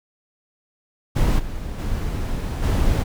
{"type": "noise with level steps", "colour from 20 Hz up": "brown", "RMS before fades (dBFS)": [-17, -29, -24, -18], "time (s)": [1.15, 3.04], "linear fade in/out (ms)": 20, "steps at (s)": [1.38, 1.78, 2.62], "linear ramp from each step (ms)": 20, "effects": []}